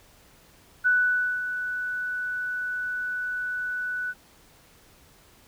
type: tone with ADSR envelope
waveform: sine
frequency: 1486 Hz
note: F#6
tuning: 7 cents sharp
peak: -17 dBFS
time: 0.84-4.14 s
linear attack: 25 ms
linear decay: 540 ms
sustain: -10 dB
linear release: 42 ms
effects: pink hiss -56 dBFS RMS until 5.47 s